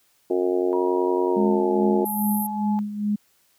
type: harmonic tone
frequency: 90.7 Hz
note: F#2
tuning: 34 cents flat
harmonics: 3 / 4 / 5 / 6 / 7 / 8 / 9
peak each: -30 / -21 / -26 / -37 / -31 / -38 / -39 dBFS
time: 0.3-2.05 s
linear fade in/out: 5 ms
type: tone with pitch glide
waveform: sine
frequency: 956 to 851.7 Hz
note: A#5 to G#5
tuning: +43 to +43 cents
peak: -28 dBFS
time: 0.73-2.79 s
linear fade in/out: 0 ms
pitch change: -200 cents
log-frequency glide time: 1.27-1.7 s
type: tone with tremolo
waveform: sine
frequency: 207.7 Hz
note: G#3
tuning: in tune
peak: -19 dBFS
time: 1.36-3.16 s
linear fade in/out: 10 ms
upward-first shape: sine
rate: 2.4 Hz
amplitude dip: 70%
type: band-pass noise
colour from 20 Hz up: pink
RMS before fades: -31 dBFS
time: 2.05-2.47 s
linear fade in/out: 10 ms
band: 11000 to 13000 Hz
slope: 96 dB/octave
effects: white hiss -63 dBFS RMS until 3.58 s + high-pass 60 Hz 12 dB/octave